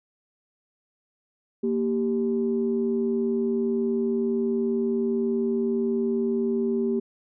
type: tone pair together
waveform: sine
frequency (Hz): 233.1 / 391.7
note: A#3 / G4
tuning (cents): 0 / -1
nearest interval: major sixth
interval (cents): 899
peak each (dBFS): -24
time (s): 1.63-7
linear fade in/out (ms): 10
effects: tanh soft clip ceiling -14 dBFS